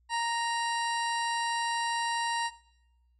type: harmonic tone with a mistuned harmonic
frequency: 932.3 Hz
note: A#5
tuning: in tune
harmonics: 1 / 2 / 3 / 4 / 5 / 6 / 8 / 9 / 10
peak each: -29 / -35 / -39 / -41 / -43 / -45 / -47 / -48 / -49 dBFS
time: 0.09-2.51 s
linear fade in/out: 50 ms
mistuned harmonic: 4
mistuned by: +97 cents
effects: noise-tail reverb RT60 0.9 s tail -19 dB re dry + added 60 Hz sine -64 dBFS peak until 3.19 s